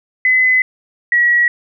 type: tone pair in turn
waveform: sine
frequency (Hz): 2024 / 1919.2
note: B6 / A#6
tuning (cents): +42 / +50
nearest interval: minor second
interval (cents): 92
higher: first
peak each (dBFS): -9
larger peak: neither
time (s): 0.25-0.62 / 1.12-1.48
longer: first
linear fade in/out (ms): 2
effects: none